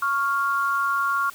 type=tone pair together; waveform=sine; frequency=1108.7 / 1396.9 Hz; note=C#6 / F6; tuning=0 / 0 cents; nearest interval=major third; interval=400 cents; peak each=-23 dBFS; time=0.02-1.3 s; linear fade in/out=5 ms; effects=white hiss -45 dBFS RMS until 1.34 s